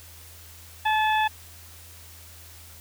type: harmonic tone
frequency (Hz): 864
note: A5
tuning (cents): -32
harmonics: 1 / 2 / 3 / 4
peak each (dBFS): -21 / -27 / -31 / -33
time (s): 0.85-1.28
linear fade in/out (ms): 10
effects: added 83 Hz sine -48 dBFS peak until 2.8 s + white hiss -48 dBFS RMS until 2.8 s